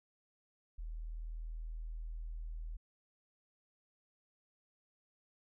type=tone; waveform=sine; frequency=40.21 Hz; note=E1; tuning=42 cents flat; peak=-40 dBFS; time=0.78-2.77 s; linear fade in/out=10 ms; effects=none